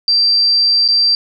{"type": "tone with dropouts", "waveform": "sine", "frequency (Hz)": 4699, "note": "D8", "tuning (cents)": 0, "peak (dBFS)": -9, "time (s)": [0.08, 1.15], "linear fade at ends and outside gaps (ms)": 1, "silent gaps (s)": [0.879, 0.886], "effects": []}